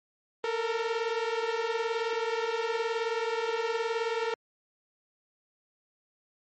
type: beating tone pair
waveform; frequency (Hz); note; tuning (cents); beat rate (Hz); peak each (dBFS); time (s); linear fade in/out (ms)
sawtooth; 447 / 466; A4 / A#4; +27 / -1; 19; -27; 0.44-4.34; 2
effects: low-pass 4000 Hz 12 dB/octave + MP3 32 kbps